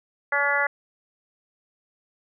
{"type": "harmonic tone", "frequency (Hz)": 284.6, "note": "C#4", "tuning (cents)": 46, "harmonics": [2, 3, 4, 5, 6, 7], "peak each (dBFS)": [-29, -29, -30, -26, -25, -26], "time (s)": [0.32, 0.67], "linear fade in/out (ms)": 5, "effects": []}